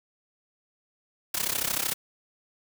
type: noise with amplitude modulation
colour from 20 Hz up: white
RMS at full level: -25 dBFS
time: 1.34-1.94 s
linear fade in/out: 5 ms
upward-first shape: sine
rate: 33.1 Hz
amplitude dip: 85%
effects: none